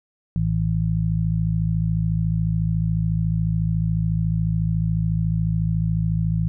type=harmonic tone; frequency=54 Hz; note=A1; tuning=32 cents flat; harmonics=1 / 2 / 3; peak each=-27 / -23 / -21 dBFS; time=0.36-6.48 s; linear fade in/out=0 ms; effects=none